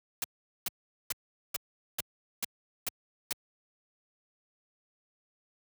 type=noise bursts; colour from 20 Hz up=white; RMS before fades=-32 dBFS; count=8; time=0.22-3.328 s; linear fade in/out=2 ms; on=21 ms; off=420 ms; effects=high-pass 80 Hz 12 dB/octave